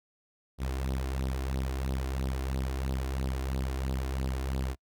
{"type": "tone with flanger", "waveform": "sawtooth", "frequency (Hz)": 65.9, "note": "C2", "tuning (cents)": 13, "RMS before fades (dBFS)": -32, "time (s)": [0.58, 4.76], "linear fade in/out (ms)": 50, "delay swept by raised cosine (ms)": [0.21, 2.91], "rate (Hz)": 3, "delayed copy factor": 0.65, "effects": ["noise-tail reverb RT60 0.1 s tail -26 dB re dry"]}